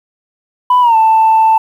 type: tone with pitch glide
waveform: sine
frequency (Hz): 994 to 885.6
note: B5 to A5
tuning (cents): +11 to +11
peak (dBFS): -4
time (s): 0.7-1.58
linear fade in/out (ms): 5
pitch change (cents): -200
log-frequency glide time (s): 0.81-0.96
effects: tanh soft clip ceiling -3 dBFS + 7-bit